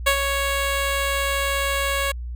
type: tone with ADSR envelope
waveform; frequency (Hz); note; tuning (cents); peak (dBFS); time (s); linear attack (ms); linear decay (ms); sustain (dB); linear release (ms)
10% pulse; 554.4; C#5; 0; -6; 0.06-2.12; 12; 84; -7; 8
effects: added 60 Hz sine -28 dBFS peak until 2.35 s